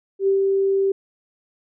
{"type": "tone with ADSR envelope", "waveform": "sine", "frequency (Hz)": 390.3, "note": "G4", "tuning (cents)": -8, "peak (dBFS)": -14, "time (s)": [0.19, 0.92], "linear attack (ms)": 82, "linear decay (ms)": 120, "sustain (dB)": -2, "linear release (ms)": 5, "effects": []}